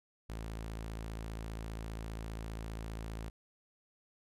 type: tone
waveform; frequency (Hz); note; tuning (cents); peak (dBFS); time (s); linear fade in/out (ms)
sawtooth; 55; A1; 0; -36; 0.29-3.3; 10
effects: resampled to 32000 Hz